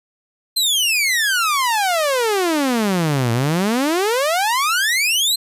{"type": "exponential two-way sweep", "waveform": "sawtooth", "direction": "down then up", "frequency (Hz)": [4186, 112.7, 4186], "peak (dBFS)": -12, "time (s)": [0.56, 5.36], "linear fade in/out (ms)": 10, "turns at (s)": 3.32, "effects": ["resampled to 32000 Hz"]}